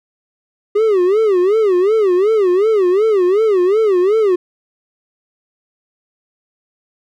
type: tone with vibrato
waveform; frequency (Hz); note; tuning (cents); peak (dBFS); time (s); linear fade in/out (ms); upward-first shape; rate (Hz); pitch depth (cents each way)
triangle; 398.2; G4; +27; -8; 0.75-4.36; 10; sine; 2.7; 200
effects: none